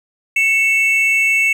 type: tone pair together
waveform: triangle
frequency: 2216 / 2662 Hz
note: C#7 / E7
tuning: -1 / +16 cents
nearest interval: minor third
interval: 317 cents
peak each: -13 dBFS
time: 0.36-1.53 s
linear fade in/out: 5 ms
effects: none